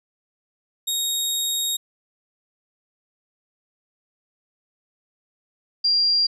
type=tone pair in turn; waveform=20% pulse / sine; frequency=3750 / 4769 Hz; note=A#7 / D8; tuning=+10 / +26 cents; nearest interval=major third; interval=416 cents; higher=second; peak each=-16 dBFS; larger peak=neither; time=0.87-1.77 / 5.84-6.27 s; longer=first; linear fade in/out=10 ms; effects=none